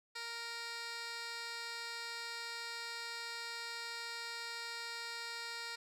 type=tone with band-pass filter; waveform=15% pulse; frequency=466.2 Hz; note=A#4; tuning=in tune; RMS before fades=-44 dBFS; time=0.15-5.76 s; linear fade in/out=10 ms; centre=3800 Hz; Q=1.2; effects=none